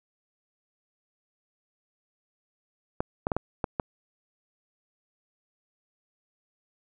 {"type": "clicks", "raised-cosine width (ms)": 1, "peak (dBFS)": -12, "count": 6, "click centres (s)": [3.005, 3.269, 3.318, 3.366, 3.642, 3.798], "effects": []}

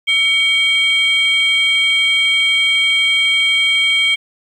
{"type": "tone pair together", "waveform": "sine", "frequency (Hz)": [2256, 3190], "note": ["C#7", "G7"], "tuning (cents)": [30, 30], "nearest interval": "tritone", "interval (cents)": 600, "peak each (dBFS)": [-12, -12], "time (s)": [0.07, 4.16], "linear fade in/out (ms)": 20, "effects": ["tanh soft clip ceiling -8 dBFS", "8-bit"]}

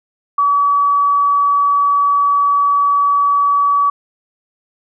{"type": "tone", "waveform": "sine", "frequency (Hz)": 1141, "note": "C#6", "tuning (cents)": 50, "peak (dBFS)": -10, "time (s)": [0.38, 3.9], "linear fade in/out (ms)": 5, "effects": []}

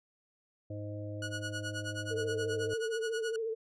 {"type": "harmonic tone", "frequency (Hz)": 104, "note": "G#2", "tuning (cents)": 3, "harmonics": [1, 3, 5, 6], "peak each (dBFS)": [-39, -44, -46, -47], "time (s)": [0.7, 2.74], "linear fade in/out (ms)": 5}
{"type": "tone with tremolo", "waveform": "sawtooth", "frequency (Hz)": 1458, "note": "F#6", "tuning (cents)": -26, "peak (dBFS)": -32, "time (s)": [1.22, 3.36], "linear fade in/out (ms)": 2, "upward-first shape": "sine", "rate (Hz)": 9.4, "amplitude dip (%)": 95}
{"type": "tone with vibrato", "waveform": "sine", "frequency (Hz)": 448.6, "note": "A4", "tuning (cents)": 34, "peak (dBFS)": -32, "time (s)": [2.1, 3.55], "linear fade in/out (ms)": 20, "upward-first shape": "sine", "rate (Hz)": 14, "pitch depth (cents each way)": 42}
{"effects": ["resampled to 22050 Hz"]}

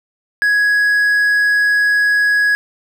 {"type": "tone", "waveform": "triangle", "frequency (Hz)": 1668, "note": "G#6", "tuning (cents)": 7, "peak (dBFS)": -9, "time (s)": [0.42, 2.55], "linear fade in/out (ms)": 0, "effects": []}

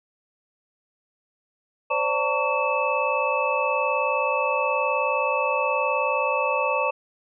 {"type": "tone cluster", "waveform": "sine", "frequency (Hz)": [521, 580, 900, 1129, 2620], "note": ["C5", "D5", "A5", "C#6", "E7"], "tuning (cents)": [-7, -22, 39, 31, -11], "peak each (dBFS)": -27, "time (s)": [1.9, 6.91], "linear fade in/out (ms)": 10, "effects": []}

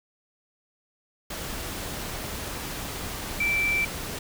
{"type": "tone in noise", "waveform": "sine", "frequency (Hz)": 2336, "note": "D7", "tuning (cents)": -10, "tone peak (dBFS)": -22, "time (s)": [3.4, 3.85], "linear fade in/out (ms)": 5, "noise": "pink", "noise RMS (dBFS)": -34, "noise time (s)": [1.3, 4.19], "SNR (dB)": 9, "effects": []}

